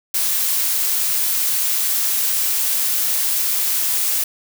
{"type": "noise", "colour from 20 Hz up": "blue", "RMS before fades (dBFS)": -19, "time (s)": [0.14, 4.24], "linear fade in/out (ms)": 5, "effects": []}